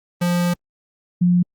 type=tone pair in turn; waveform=square / sine; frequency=175.3 / 177.23 Hz; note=F3 / F3; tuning=+7 / +26 cents; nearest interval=unison; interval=19 cents; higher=second; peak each=-17 / -12 dBFS; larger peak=second; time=0.21-0.54 / 1.21-1.43 s; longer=first; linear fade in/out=10 ms; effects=Opus 32 kbps